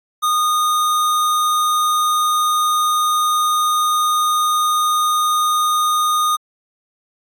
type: tone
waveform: square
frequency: 1230 Hz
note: D#6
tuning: 20 cents flat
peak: -15 dBFS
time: 0.22-6.37 s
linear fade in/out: 20 ms
effects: AAC 64 kbps